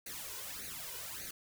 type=noise with flanger; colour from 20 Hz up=white; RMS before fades=-44 dBFS; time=0.06-1.31 s; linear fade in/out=5 ms; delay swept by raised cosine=0.46 to 2.06 ms; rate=1.7 Hz; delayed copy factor=+0.8; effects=none